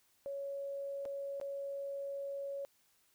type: tone with dropouts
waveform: sine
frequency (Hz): 557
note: C#5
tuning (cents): +8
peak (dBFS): -38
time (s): 0.26-2.65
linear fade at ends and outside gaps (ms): 0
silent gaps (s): 1.053-1.058 / 1.4-1.413
effects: white hiss -72 dBFS RMS until 3.14 s